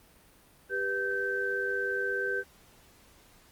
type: tone cluster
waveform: sine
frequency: 395.2 / 491.9 / 1551 Hz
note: G4 / B4 / G6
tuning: +14 / -7 / -19 cents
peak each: -34 / -36 / -30 dBFS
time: 0.69-2.44 s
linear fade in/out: 50 ms
effects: pink hiss -59 dBFS RMS until 3.51 s + Opus 32 kbps